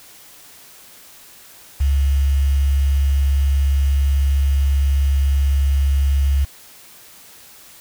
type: tone with quantisation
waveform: sine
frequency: 69.3 Hz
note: C#2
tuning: in tune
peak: -13 dBFS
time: 1.8-6.45 s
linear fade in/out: 10 ms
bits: 6
effects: white hiss -44 dBFS RMS until 7.8 s